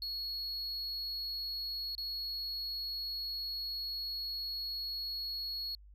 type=tone with dropouts; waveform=triangle; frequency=4339 Hz; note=C#8; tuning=38 cents flat; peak=-35 dBFS; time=0.02-5.75 s; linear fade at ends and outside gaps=1 ms; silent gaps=1.951-1.98 s; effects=added 50 Hz sine -53 dBFS peak until 5.94 s